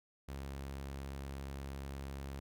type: tone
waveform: sawtooth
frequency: 68.5 Hz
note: C#2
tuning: 20 cents flat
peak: -38 dBFS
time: 0.28-2.4 s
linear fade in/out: 10 ms
effects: none